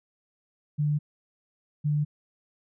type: tone pair in turn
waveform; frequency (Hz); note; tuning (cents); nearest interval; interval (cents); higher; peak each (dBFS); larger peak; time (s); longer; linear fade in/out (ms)
sine; 148.4 / 148.4; D3 / D3; +18 / +18; unison; 0; neither; -22; neither; 0.78-0.99 / 1.84-2.05; neither; 20
effects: none